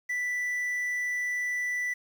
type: tone with quantisation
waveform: triangle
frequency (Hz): 1975.5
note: B6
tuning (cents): 0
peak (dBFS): -26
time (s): 0.09-1.94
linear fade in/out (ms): 10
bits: 9
effects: none